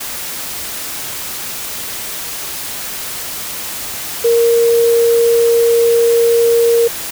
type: tone in noise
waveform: sine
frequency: 466.2 Hz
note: A#4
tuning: in tune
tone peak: -8 dBFS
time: 4.24-6.88 s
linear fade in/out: 10 ms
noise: white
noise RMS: -24 dBFS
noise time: 0-7.11 s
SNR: +13 dB
effects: none

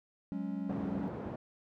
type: chord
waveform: triangle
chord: F# suspended second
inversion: none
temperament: just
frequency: 185 / 208.1 / 277.5 Hz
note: F#3 / G#3 / C#4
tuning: 0 / +4 / +2 cents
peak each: -37 dBFS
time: 0.32-1.08 s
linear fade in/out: 0 ms
type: band-pass noise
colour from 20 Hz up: pink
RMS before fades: -41 dBFS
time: 0.69-1.36 s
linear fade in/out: 5 ms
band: 130 to 690 Hz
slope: 12 dB/octave
effects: none

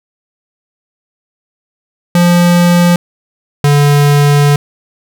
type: tone pair in turn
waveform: square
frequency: 174.61 / 144.65 Hz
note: F3 / D3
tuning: 0 / -26 cents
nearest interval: minor third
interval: 326 cents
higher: first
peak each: -6 dBFS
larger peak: neither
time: 2.15-2.96 / 3.64-4.56 s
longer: second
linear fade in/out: 2 ms
effects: none

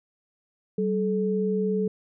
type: tone pair together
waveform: sine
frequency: 192.1 / 431.2 Hz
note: G3 / A4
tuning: -35 / -35 cents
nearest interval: octave + major second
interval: 1400 cents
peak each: -25 dBFS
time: 0.78-1.88 s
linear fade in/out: 5 ms
effects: none

